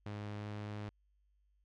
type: tone with pitch glide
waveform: sawtooth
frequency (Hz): 103.83 to 104.49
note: G#2 to G#2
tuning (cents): 0 to +11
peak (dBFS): -37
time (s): 0.06-0.89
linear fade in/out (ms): 0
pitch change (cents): +11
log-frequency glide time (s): 0.37-0.43
effects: added 50 Hz sine -70 dBFS peak until 1.64 s + low-pass 4000 Hz 12 dB/octave